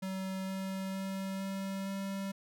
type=tone with pitch steps; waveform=square; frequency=190 / 191.32 / 192.65 / 193.99 / 195.34 Hz; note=F#3 / G3 / G3 / G3 / G3; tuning=+46 / -42 / -30 / -18 / -6 cents; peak=-36 dBFS; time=0.02-2.32 s; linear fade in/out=10 ms; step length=460 ms; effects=none